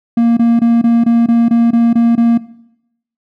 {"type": "tone bursts", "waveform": "triangle", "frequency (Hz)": 233.1, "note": "A#3", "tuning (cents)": 0, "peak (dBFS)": -5, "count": 10, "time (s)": [0.17, 2.377], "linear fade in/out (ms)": 5, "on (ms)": 200, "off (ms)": 23, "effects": ["noise-tail reverb RT60 0.8 s tail -18 dB re dry"]}